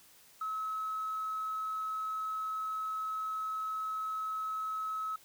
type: tone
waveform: triangle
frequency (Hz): 1289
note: E6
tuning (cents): -39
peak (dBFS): -30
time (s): 0.41-5.16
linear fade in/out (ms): 5
effects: tanh soft clip ceiling -31 dBFS + white hiss -60 dBFS RMS until 5.24 s